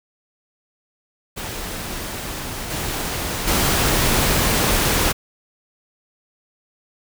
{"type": "noise with level steps", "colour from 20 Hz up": "pink", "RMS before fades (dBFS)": [-29, -25, -18], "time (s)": [1.36, 5.13], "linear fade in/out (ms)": 20, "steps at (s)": [2.7, 3.47], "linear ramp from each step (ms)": 10, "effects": []}